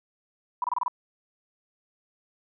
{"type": "tone bursts", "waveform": "sine", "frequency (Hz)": 987.8, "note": "B5", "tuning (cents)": 0, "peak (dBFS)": -23, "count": 6, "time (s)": [0.62, 0.881], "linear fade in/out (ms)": 2, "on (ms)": 21, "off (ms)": 27, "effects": []}